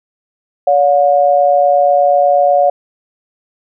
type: tone pair together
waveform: sine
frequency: 570 / 718.2 Hz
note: C#5 / F5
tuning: +48 / +48 cents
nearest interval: major third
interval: 400 cents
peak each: -10 dBFS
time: 0.67-2.7 s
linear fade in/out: 5 ms
effects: none